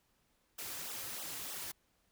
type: noise with flanger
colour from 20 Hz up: white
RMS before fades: -43 dBFS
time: 0.58-1.72 s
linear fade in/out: 10 ms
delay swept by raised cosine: 0.42 to 5.02 ms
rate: 3.2 Hz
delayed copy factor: -0.9
effects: pink hiss -75 dBFS RMS until 2.11 s